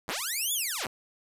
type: linear two-way sweep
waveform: 5% pulse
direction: up then down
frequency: 57.8 to 3520 to 57.8 Hz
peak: -19 dBFS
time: 0.08-0.87 s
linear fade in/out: 5 ms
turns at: 0.53 s
effects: resampled to 32000 Hz + 9-bit